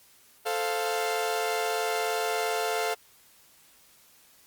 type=chord; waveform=sawtooth; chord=F major; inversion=first; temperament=equal; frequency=440 / 523.3 / 698.5 Hz; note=A4 / C5 / F5; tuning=0 / 0 / 0 cents; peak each=-26 / -31 / -26 dBFS; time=0.45-2.95 s; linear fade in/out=20 ms; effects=white hiss -58 dBFS RMS until 4.46 s + Opus 48 kbps